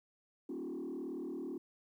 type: tone with frequency modulation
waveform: sine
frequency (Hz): 311.1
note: D#4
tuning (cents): 0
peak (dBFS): -37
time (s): 0.49-1.58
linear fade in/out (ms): 5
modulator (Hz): 38.1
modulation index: 1.8
effects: tanh soft clip ceiling -36 dBFS + 12-bit